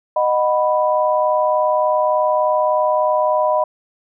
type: chord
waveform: sine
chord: B major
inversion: first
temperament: just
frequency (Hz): 617.4 / 740.8 / 987.8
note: D#5 / F#5 / B5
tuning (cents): -14 / +2 / 0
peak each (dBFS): -16 / -22 / -18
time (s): 0.16-3.64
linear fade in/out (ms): 5
effects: none